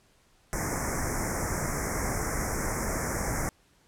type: band-stop noise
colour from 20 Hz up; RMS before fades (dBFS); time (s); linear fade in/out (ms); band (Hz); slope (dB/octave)
pink; -30; 0.53-3.49; 0; 2200 to 5400; 96
effects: pink hiss -64 dBFS RMS until 3.87 s + low-pass 11000 Hz 12 dB/octave